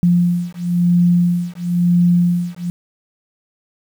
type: beating tone pair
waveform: sine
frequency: 174.61 / 175.6 Hz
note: F3 / F3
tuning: 0 / +10 cents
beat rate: 0.99 Hz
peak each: -15 dBFS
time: 0.03-2.7 s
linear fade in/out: 0 ms
effects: 7-bit